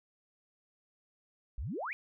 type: exponential sweep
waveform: sine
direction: up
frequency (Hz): 46.25 to 2491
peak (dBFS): -35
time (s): 1.58-1.93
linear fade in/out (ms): 0
effects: none